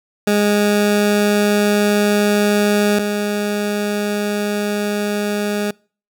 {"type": "tone pair in turn", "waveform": "20% pulse", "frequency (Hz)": [206.7, 206.7], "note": ["G#3", "G#3"], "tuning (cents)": [-8, -8], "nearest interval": "unison", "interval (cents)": 0, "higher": "neither", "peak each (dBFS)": [-8, -13], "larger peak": "first", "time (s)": [[0.27, 2.99], [2.99, 5.71]], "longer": "neither", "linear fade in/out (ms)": 5, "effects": ["noise-tail reverb RT60 0.4 s tail -26 dB re dry"]}